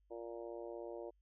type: harmonic tone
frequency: 116.54 Hz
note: A#2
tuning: in tune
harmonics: 3 / 4 / 5 / 6 / 7 / 8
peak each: -48 / -49 / -49 / -56 / -61 / -60 dBFS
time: 0.1-1.11 s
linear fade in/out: 20 ms
effects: added 50 Hz sine -70 dBFS peak until 1.21 s